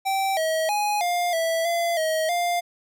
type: tone with pitch steps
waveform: square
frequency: 776 / 639 / 832 / 704 / 657 / 682 / 634 / 700 Hz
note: G5 / D#5 / G#5 / F5 / E5 / F5 / D#5 / F5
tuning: -18 / +46 / +3 / +14 / -6 / -41 / +32 / +4 cents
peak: -22 dBFS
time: 0.05-2.61 s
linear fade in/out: 20 ms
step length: 320 ms
effects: none